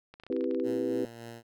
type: clicks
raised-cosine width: 0.3 ms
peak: -32 dBFS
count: 11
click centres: 0.14 / 0.199 / 0.236 / 0.266 / 0.326 / 0.365 / 0.409 / 0.442 / 0.511 / 0.547 / 0.599 s
type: chord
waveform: sine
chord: C major seventh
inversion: none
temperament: equal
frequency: 261.6 / 329.6 / 392 / 493.9 Hz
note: C4 / E4 / G4 / B4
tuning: 0 / 0 / 0 / 0 cents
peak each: -33 dBFS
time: 0.3-1.05 s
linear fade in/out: 2 ms
type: tone with tremolo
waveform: 10% pulse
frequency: 116.54 Hz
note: A#2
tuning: in tune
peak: -33 dBFS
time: 0.63-1.43 s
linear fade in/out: 50 ms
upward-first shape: sine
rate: 3.5 Hz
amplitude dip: 40%
effects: none